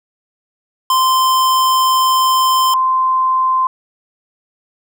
square / sine tone pair in turn, 1039 / 1039 Hz, C6 / C6, -12 / -12 cents, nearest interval unison, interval 0 cents, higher neither, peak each -11 dBFS, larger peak neither, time 0.9-2.74 / 2.74-3.67 s, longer first, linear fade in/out 2 ms, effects none

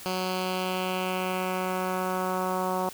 10% pulse tone with low-pass filter sweep, 185 Hz, F#3, in tune, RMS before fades -29 dBFS, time 0.06-2.89 s, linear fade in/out 0 ms, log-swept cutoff 5000 to 1000 Hz, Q 1.8, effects white hiss -44 dBFS RMS until 2.93 s

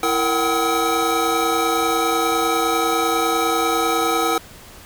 square tone cluster, 332.8 / 463.5 / 748 / 778 / 1281 Hz, E4 / A#4 / F#5 / G5 / E6, +17 / -10 / +19 / -13 / -50 cents, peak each -25 / -24 / -27 / -26 / -22 dBFS, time 0.03-4.38 s, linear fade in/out 2 ms, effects pink hiss -42 dBFS RMS until 4.85 s

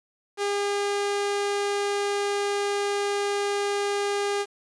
sawtooth tone, 405 Hz, G#4, 43 cents flat, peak -20 dBFS, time 0.37-4.46 s, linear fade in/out 50 ms, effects resampled to 22050 Hz + 8-bit

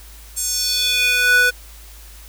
square tone with high-pass filter sweep, 493.9 Hz, B4, in tune, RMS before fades -17 dBFS, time 0.36-1.51 s, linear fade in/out 20 ms, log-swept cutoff 8200 to 1100 Hz, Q 3.1, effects added 53 Hz sine -39 dBFS peak until 2.28 s + white hiss -44 dBFS RMS until 2.28 s

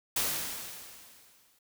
white noise with exponential decay, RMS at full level -28 dBFS, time 0.16-1.59 s, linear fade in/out 5 ms, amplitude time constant 310 ms, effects none

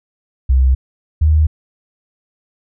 sine tone pair in turn, 65 / 77.3 Hz, C2 / D#2, -11 / -11 cents, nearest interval minor third, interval 300 cents, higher second, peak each -8 dBFS, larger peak neither, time 0.49-0.75 / 1.21-1.47 s, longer neither, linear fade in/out 10 ms, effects none

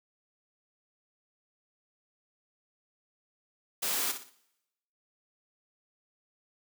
white noise with echo, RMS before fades -31 dBFS, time 3.82-4.12 s, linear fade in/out 10 ms, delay 60 ms, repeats 3, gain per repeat -9 dB, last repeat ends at 4.3 s, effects noise-tail reverb RT60 0.9 s tail -21 dB re dry + high-pass 200 Hz 12 dB/octave

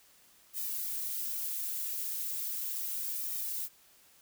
violet noise with flanger, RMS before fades -36 dBFS, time 0.53-3.69 s, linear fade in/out 50 ms, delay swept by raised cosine 1.6 to 5.3 ms, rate 0.36 Hz, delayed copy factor +0.75, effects white hiss -62 dBFS RMS until 4.21 s

